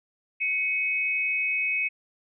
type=tone pair together; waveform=sine; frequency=2214 / 2535 Hz; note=C#7 / D#7; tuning=-3 / +32 cents; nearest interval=major second; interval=235 cents; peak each=-28 / -25 dBFS; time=0.4-1.89 s; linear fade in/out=20 ms; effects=none